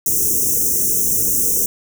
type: band-stop noise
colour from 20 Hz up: white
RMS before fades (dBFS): -17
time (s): 0.06-1.66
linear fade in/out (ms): 2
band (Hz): 500 to 5700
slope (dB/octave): 96
effects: none